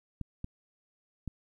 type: clicks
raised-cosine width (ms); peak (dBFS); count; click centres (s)
5; -24; 3; 0.213 / 0.444 / 1.277
effects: 11-bit